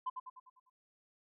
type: tone with echo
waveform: sine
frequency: 1020 Hz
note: C6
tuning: 44 cents flat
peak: -32 dBFS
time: 0.06-0.1 s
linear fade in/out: 10 ms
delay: 100 ms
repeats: 6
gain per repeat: -6 dB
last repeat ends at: 0.7 s
effects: tanh soft clip ceiling -29 dBFS

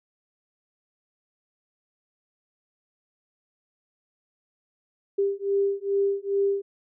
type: beating tone pair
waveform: sine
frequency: 396.2 / 398.6 Hz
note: G4 / G4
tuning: +18 / +29 cents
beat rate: 2.4 Hz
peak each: -25 dBFS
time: 5.18-6.62 s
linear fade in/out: 10 ms
effects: none

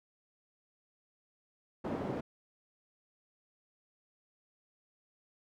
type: band-pass noise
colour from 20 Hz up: white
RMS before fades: -37 dBFS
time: 1.84-2.21 s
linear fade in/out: 10 ms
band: 120 to 480 Hz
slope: 12 dB/octave
effects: none

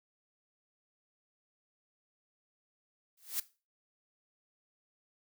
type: noise with exponential growth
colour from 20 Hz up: blue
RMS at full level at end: -30 dBFS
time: 3.17-3.4 s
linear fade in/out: 5 ms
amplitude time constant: 48 ms
effects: noise-tail reverb RT60 0.3 s tail -17 dB re dry

